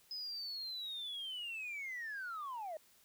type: linear sweep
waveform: sine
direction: down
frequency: 5090 to 601 Hz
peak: -39 dBFS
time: 0.11-2.77 s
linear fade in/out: 2 ms
effects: tanh soft clip ceiling -38 dBFS + white hiss -67 dBFS RMS until 3.04 s